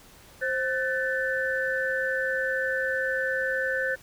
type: tone cluster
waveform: sine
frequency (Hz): 526 / 1511 / 1762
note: C5 / F#6 / A6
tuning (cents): +9 / +36 / +2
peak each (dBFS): -29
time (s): 0.41-3.96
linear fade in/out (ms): 20
effects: pink hiss -52 dBFS RMS until 4.02 s